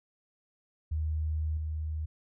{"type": "tone with level steps", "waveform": "sine", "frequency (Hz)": 77.78, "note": "D#2", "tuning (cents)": 0, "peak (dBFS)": [-28, -31], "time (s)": [0.91, 2.06], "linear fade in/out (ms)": 10, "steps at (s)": 1.57, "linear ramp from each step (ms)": 2, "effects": []}